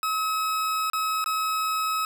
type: tone with dropouts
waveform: 40% pulse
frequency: 1282 Hz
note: E6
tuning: 49 cents flat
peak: -23 dBFS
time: 0.03-2.05 s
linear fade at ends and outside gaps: 1 ms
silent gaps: 0.9-0.933 / 1.242-1.26 s
effects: none